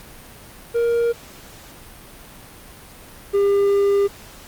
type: tone pair in turn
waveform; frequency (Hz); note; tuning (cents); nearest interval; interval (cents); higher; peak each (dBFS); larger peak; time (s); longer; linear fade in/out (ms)
triangle; 469.1 / 400.7; A#4 / G4; +11 / +38; minor third; 273; first; -14 / -12; second; 0.74-1.13 / 3.33-4.08; second; 20
effects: pink hiss -42 dBFS RMS until 4.47 s + Opus 48 kbps